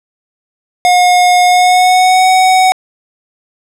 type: tone with pitch glide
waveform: square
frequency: 720 to 747.5 Hz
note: F#5 to F#5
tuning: -47 to +17 cents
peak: -6 dBFS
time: 0.85-2.72 s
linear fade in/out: 0 ms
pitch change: +64 cents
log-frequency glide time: 1.46-2.28 s
effects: low-pass 10000 Hz 12 dB/octave